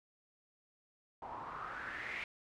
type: noise with low-pass filter sweep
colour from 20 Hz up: white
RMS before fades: -44 dBFS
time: 1.22-2.24 s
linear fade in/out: 2 ms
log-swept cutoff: 860 to 2300 Hz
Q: 5.2
effects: none